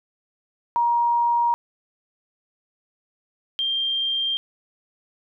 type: tone pair in turn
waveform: sine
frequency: 946 / 3182 Hz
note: A#5 / G7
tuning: +25 / +25 cents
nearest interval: octave + major sixth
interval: 2100 cents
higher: second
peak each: -17 / -21 dBFS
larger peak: first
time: 0.76-1.54 / 3.59-4.37 s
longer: neither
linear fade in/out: 0 ms
effects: none